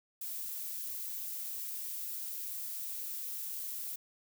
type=noise; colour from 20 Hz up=violet; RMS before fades=-40 dBFS; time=0.21-3.96 s; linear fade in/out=5 ms; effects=none